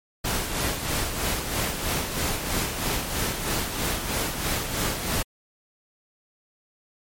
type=noise with tremolo; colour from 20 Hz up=pink; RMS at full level=-25 dBFS; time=0.24-5.23 s; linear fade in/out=10 ms; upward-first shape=sine; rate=3.1 Hz; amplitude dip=50%; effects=MP3 64 kbps